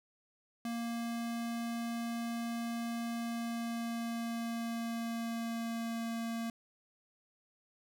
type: tone with pitch glide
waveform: square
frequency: 233.2 to 229.6 Hz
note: A#3 to A#3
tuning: +1 to -26 cents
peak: -36 dBFS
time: 0.65-6.5 s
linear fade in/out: 2 ms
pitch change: -27 cents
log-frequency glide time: 3.13-6.04 s
effects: none